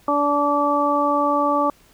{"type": "harmonic tone", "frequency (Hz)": 289.4, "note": "D4", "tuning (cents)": -25, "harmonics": [1, 2, 3, 4], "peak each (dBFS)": [-23, -22, -23, -20], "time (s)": [0.08, 1.7], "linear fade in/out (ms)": 2, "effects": ["pink hiss -54 dBFS RMS until 1.93 s"]}